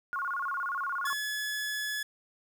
sine tone with vibrato, 1252 Hz, D#6, 10 cents sharp, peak -30 dBFS, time 0.13-1.13 s, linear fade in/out 0 ms, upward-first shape square, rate 17 Hz, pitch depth 230 cents each way
sawtooth tone, 1706 Hz, G#6, 46 cents sharp, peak -28 dBFS, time 1.05-2.03 s, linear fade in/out 5 ms
effects 10-bit

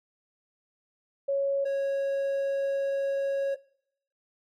sine / triangle tone pair in turn, 554 / 551 Hz, C#5 / C#5, -1 / -11 cents, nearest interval unison, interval 10 cents, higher first, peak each -24 dBFS, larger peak neither, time 1.28-1.65 / 1.65-3.55 s, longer second, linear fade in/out 10 ms, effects noise-tail reverb RT60 0.7 s tail -21 dB re dry + AAC 48 kbps

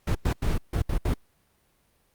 brown noise bursts at uneven times, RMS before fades -24 dBFS, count 6, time 0.07-0.15 / 0.25-0.33 / 0.42-0.58 / 0.73-0.82 / 0.89-0.98 / 1.05-1.14 s, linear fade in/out 5 ms, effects pink hiss -67 dBFS RMS until 2.14 s + Opus 48 kbps

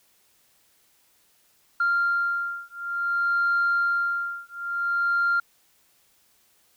sine beating tone pair, 1392 / 1392.56 Hz, F6 / F6, -6 / -5 cents, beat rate 0.56 Hz, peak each -24 dBFS, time 1.8-5.4 s, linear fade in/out 5 ms, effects tanh soft clip ceiling -16 dBFS + white hiss -63 dBFS RMS until 6.76 s

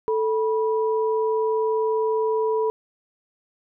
sine tone pair together, 440.1 / 975 Hz, A4 / B5, 0 / -23 cents, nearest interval octave + major second, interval 1377 cents, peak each -20 / -27 dBFS, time 0.08-2.7 s, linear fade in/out 0 ms, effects none

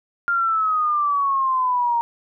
sine exponential sweep, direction down, 1404 to 930 Hz, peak -17 dBFS, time 0.28-2.01 s, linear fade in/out 0 ms, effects none

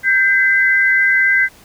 sine tone pair together, 1576 / 2031 Hz, G6 / B6, +9 / +48 cents, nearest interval major third, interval 439 cents, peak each -13 dBFS, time 0.03-1.49 s, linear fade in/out 50 ms, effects pink hiss -45 dBFS RMS until 1.64 s

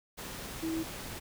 sine tone in noise, 324 Hz, E4, 30 cents flat, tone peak -31 dBFS, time 0.62-0.84 s, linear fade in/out 20 ms, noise pink, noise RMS -42 dBFS, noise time 0.17-1.2 s, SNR +8 dB, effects none

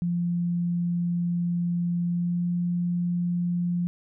sine tone with pitch glide, 173.5 to 175.01 Hz, F3 to F3, -11 to +4 cents, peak -23 dBFS, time 0.02-3.87 s, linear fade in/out 0 ms, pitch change +15 cents, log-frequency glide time 2.06-2.47 s, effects none

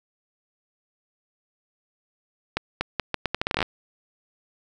accelerating click train, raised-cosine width 0.3 ms, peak -7 dBFS, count 15, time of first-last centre 2.57-3.627 s, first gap 240 ms, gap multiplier 0.78, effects none

